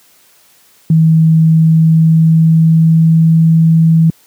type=tone with pitch glide; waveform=sine; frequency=160.7 to 162.66 Hz; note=E3 to E3; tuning=-44 to -23 cents; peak=-4 dBFS; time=0.9-4.1 s; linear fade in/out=2 ms; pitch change=+21 cents; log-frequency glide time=1.51-3.43 s; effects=white hiss -48 dBFS RMS until 4.26 s + high-pass 100 Hz 12 dB/octave